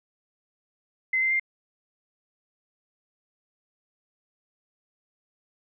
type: tone with pitch steps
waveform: sine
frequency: 2057 / 2081 / 2105 Hz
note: C7 / C7 / C7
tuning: -30 / -10 / +10 cents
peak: -21 dBFS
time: 1.13-1.397 s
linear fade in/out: 5 ms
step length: 89 ms
effects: none